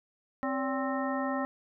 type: harmonic tone with a mistuned harmonic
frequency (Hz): 263.3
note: C4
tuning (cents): +11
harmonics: 1 / 2 / 3 / 4 / 5 / 7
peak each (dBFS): -32 / -35 / -37 / -38 / -39 / -40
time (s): 0.43-1.45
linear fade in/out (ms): 0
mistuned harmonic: 2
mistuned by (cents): +140
effects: none